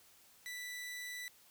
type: tone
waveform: sawtooth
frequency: 1975.5 Hz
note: B6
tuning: in tune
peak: -39 dBFS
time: 0.46-1.28 s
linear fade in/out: 0 ms
effects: white hiss -64 dBFS RMS until 1.5 s